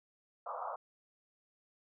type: band-pass noise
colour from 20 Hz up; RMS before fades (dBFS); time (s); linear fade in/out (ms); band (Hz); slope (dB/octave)
white; -41; 0.46-0.76; 5; 510 to 1300; 96
effects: none